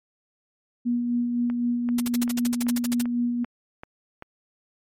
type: tone with tremolo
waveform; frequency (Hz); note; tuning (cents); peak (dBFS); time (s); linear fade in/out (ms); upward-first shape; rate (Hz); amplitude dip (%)
sine; 240.6; B3; -45; -20; 0.85-3.45; 20; sine; 3.9; 35
type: click train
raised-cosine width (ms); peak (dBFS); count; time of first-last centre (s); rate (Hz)
0.5; -23; 8; 1.5-4.224; 2.57
type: noise bursts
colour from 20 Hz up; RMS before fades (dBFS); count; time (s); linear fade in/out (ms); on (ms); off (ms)
white; -29; 14; 1.98-3.017; 5; 23; 55
effects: MP3 64 kbps